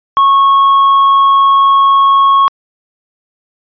triangle tone, 1099 Hz, C#6, 15 cents flat, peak -3 dBFS, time 0.17-2.48 s, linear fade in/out 0 ms, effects resampled to 11025 Hz

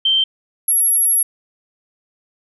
sine tone pair in turn, 3128 / 11244 Hz, G7 / F9, -4 / +11 cents, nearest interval octave + minor seventh, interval 2215 cents, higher second, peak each -12 dBFS, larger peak neither, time 0.05-0.24 / 0.68-1.23 s, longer second, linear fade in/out 5 ms, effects none

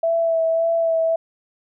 sine tone with vibrato, 659.3 Hz, E5, in tune, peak -16 dBFS, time 0.03-1.16 s, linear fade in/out 5 ms, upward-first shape sine, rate 1.8 Hz, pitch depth 20 cents each way, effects none

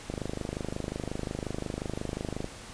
click train, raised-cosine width 2 ms, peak -19 dBFS, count 61, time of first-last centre 0.1-2.444 s, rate 25.6 Hz, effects pink hiss -45 dBFS RMS until 2.73 s + resampled to 22050 Hz

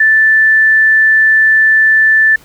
sine tone, 1760 Hz, A6, in tune, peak -5 dBFS, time 0-2.36 s, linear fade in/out 5 ms, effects pink hiss -43 dBFS RMS until 2.44 s

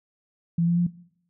sine tone with pitch steps, 169.1 / 171.96 / 174.86 Hz, E3 / F3 / F3, +44 / -27 / +2 cents, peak -19 dBFS, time 0.58-0.868 s, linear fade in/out 5 ms, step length 96 ms, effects noise-tail reverb RT60 0.7 s tail -20 dB re dry

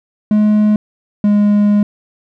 triangle tone pair in turn, 211.4 / 206.6 Hz, G#3 / G#3, +31 / -9 cents, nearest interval unison, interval 40 cents, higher first, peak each -6 dBFS, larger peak neither, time 0.31-0.76 / 1.24-1.83 s, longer second, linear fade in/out 2 ms, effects none

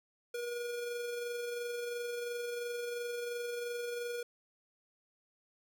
square tone with amplitude modulation, 479.5 Hz, A#4, 49 cents sharp, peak -36 dBFS, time 0.34-4.23 s, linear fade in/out 5 ms, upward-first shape sine, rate 22.9 Hz, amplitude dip 30%, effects none

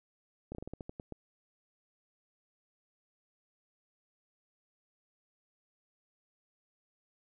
slowing click train, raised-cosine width 2 ms, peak -28 dBFS, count 10, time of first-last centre 0.52-1.123 s, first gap 29 ms, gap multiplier 1.2, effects none

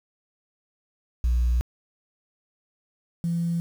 sine tone pair in turn, 60.1 / 169.58 Hz, B1 / E3, -46 / +49 cents, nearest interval octave + tritone, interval 1795 cents, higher second, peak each -17 / -22 dBFS, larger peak first, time 1.24-1.61 / 3.24-3.6 s, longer first, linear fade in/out 0 ms, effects tanh soft clip ceiling -17 dBFS + 8-bit

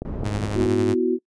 click train, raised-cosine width 2 ms, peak -15 dBFS, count 4, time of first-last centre 0.02-0.661 s, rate 4.68 Hz
pink low-pass noise, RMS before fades -30 dBFS, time 0.05-0.66 s, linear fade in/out 2 ms, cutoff 500 Hz, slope 12 dB/octave
sawtooth tone with tremolo, 103.8 Hz, G#2, in tune, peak -19 dBFS, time 0.24-0.95 s, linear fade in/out 20 ms, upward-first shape sine, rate 11 Hz, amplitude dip 40%
sine chord, B suspended fourth, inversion none, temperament equal, 246.9 / 329.6 / 370 Hz, B3 / E4 / F#4, 0 / 0 / 0 cents, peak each -24 / -24 / -20 dBFS, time 0.54-1.19 s, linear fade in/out 50 ms
effects noise-tail reverb RT60 0.1 s tail -23 dB re dry + resampled to 22050 Hz

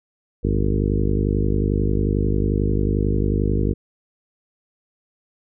harmonic tone with a mistuned harmonic, 51.2 Hz, G#1, 24 cents flat, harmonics 1 / 2 / 3 / 4 / 5 / 6 / 7 / 8 / 9, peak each -21 / -24 / -26 / -27 / -28 / -29 / -29 / -30 / -31 dBFS, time 0.43-3.74 s, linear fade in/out 20 ms, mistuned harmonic 1, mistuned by +150 cents, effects none

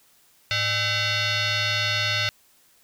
sine tone with frequency modulation, 820 Hz, G#5, 22 cents flat, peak -20 dBFS, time 0.51-2.29 s, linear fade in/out 0 ms, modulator 713 Hz, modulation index 5.7, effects tanh soft clip ceiling -17 dBFS + white hiss -59 dBFS RMS until 2.83 s

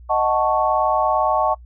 sine chord, D# half-diminished seventh, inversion none, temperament equal, 622.3 / 740 / 880 / 1108.7 Hz, D#5 / F#5 / A5 / C#6, 0 / 0 / 0 / 0 cents, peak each -21 dBFS, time 0.09-1.55 s, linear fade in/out 20 ms, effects noise-tail reverb RT60 0.1 s tail -24 dB re dry + added 60 Hz sine -39 dBFS peak until 1.65 s

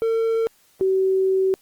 triangle / sine tone pair in turn, 452.6 / 380.6 Hz, A4 / F#4, +49 / +49 cents, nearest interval minor third, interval 300 cents, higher first, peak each -16 dBFS, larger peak neither, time 0.02-0.47 / 0.81-1.54 s, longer second, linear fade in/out 0 ms, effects white hiss -58 dBFS RMS until 1.61 s + Opus 32 kbps

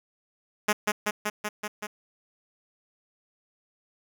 5% pulse tone with echo, 210 Hz, G#3, 19 cents sharp, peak -9 dBFS, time 0.68-0.73 s, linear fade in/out 10 ms, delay 190 ms, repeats 6, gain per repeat -2 dB, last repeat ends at 1.87 s, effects none

